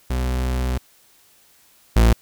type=tone pair in turn; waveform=40% pulse; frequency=63 / 56.79 Hz; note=B1 / A#1; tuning=+35 / -45 cents; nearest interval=major second; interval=180 cents; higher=first; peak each=-19 / -10 dBFS; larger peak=second; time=0.1-0.78 / 1.96-2.13 s; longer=first; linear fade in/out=5 ms; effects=white hiss -55 dBFS RMS until 2.21 s